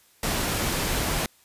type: noise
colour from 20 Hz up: pink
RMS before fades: -26 dBFS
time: 0.23-1.26 s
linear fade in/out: 2 ms
effects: white hiss -59 dBFS RMS until 1.44 s + resampled to 32000 Hz